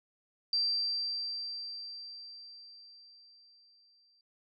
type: tone with exponential decay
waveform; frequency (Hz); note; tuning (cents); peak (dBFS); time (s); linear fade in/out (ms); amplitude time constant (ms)
sine; 4699; D8; 0; -26; 0.53-4.21; 2; 800
effects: none